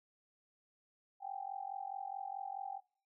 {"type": "tone with amplitude modulation", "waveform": "sine", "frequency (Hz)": 784, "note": "G5", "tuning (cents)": 0, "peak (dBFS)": -36, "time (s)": [1.2, 2.81], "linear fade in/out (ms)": 50, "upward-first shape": "sine", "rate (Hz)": 44.7, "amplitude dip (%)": 95, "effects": ["noise-tail reverb RT60 0.4 s tail -20 dB re dry"]}